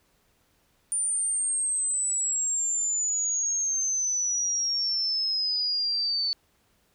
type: exponential sweep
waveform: sine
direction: down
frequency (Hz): 9250 to 4481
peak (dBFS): -24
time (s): 0.92-6.33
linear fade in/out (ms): 0
effects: pink hiss -67 dBFS RMS until 6.94 s